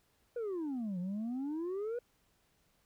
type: exponential two-way sweep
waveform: sine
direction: down then up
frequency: 493.9 to 174 to 493.9 Hz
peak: -32 dBFS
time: 0.36-1.99 s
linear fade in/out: 5 ms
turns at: 0.99 s
effects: tanh soft clip ceiling -34 dBFS + pink hiss -73 dBFS RMS until 2.85 s